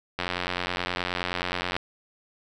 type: click train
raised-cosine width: 0.3 ms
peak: -11 dBFS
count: 142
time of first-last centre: 0.19-1.765 s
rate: 89.5 Hz
effects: none